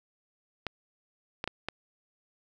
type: clicks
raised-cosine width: 0.3 ms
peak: -16 dBFS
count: 4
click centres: 0.667 / 1.441 / 1.476 / 1.686 s
effects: none